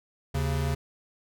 square tone pair together, 76.87 / 137.2 Hz, D#2 / C#3, -20 / -17 cents, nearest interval minor seventh, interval 1003 cents, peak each -29 / -29 dBFS, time 0.34-0.75 s, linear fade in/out 10 ms, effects none

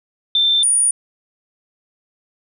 sine tone pair in turn, 3564 / 9515 Hz, A7 / D9, +22 / +22 cents, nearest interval octave + perfect fourth, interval 1700 cents, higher second, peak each -12 / -12 dBFS, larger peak neither, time 0.35-0.63 / 0.63-0.91 s, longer neither, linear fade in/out 2 ms, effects none

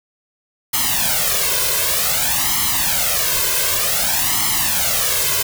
white noise with flanger, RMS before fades -18 dBFS, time 0.73-5.43 s, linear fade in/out 10 ms, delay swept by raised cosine 0.96 to 1.96 ms, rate 0.54 Hz, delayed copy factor +0.85, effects none

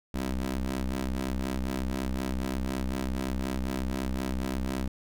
20% pulse ring-modulated tone, 65.5 Hz, C2, 2 cents sharp, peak -21 dBFS, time 0.14-4.88 s, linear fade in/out 5 ms, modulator 129 Hz, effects none

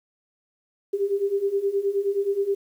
sine beating tone pair, 392 / 401.5 Hz, G4 / G4, 0 / +41 cents, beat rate 9.5 Hz, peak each -26 / -23 dBFS, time 0.93-2.55 s, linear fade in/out 10 ms, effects 9-bit

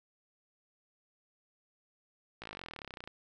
slowing click train, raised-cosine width 0.3 ms, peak -27 dBFS, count 27, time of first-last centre 2.42-3.075 s, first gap 17 ms, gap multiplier 1.03, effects none

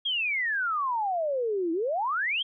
sine exponential two-way sweep, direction down then up, 3322 to 319.2 to 3322 Hz, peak -25 dBFS, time 0.05-2.43 s, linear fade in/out 10 ms, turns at 1.72 s, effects none

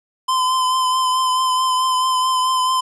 square tone with vibrato, 1027 Hz, C6, 33 cents flat, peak -16 dBFS, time 0.28-2.81 s, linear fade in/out 10 ms, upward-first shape triangle, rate 4.6 Hz, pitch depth 25 cents each way, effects resampled to 24000 Hz + 9-bit

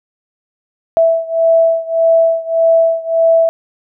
sine beating tone pair, 658 / 659.7 Hz, E5 / E5, -3 / +1 cents, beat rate 1.7 Hz, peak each -11 / -13 dBFS, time 0.97-3.49 s, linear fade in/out 0 ms, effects none

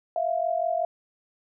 sine tone pair together, 654.6 / 700 Hz, E5 / F5, -12 / +4 cents, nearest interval minor second, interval 116 cents, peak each -26 dBFS, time 0.16-0.85 s, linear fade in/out 2 ms, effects none

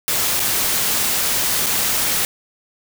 white noise with dropouts, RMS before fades -19 dBFS, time 0.08-2.25 s, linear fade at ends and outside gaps 0 ms, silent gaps 0.395-0.401 / 1.661-1.666 s, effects none

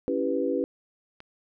sine chord, C# half-diminished seventh, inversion none, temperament equal, 277.2 / 329.6 / 392 / 493.9 Hz, C#4 / E4 / G4 / B4, 0 / 0 / 0 / 0 cents, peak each -29 / -31 / -30 / -28 dBFS, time 0.08-0.64 s, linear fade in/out 0 ms
click, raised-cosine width 0.3 ms, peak -28 dBFS, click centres 1.204 s
effects none

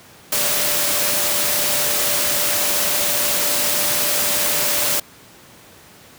sine tone in noise, 589 Hz, D5, 5 cents sharp, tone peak -30 dBFS, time 0.32-5 s, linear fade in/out 5 ms, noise white, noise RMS -19 dBFS, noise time 0.32-5 s, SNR -14 dB, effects pink hiss -45 dBFS RMS until 6.18 s + high-pass 100 Hz 12 dB/octave

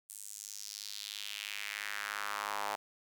square tone with high-pass filter sweep, 51.5 Hz, G#1, 14 cents flat, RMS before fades -41 dBFS, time 0.09-2.76 s, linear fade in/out 5 ms, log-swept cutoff 9100 to 810 Hz, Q 2.4, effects none

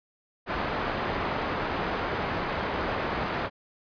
white low-pass noise, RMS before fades -30 dBFS, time 0.46-3.5 s, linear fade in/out 50 ms, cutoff 1300 Hz, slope 12 dB/octave, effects resampled to 11025 Hz

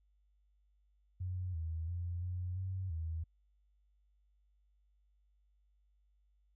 sine tone with pitch steps, 91.2 / 81.1 / 87.1 / 90 / 94.1 / 80.9 Hz, F#2 / E2 / F2 / F#2 / F#2 / E2, -24 / -28 / -4 / -47 / +30 / -32 cents, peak -36 dBFS, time 1.2-3.24 s, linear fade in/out 10 ms, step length 340 ms, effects added 50 Hz sine -69 dBFS peak until 6.55 s

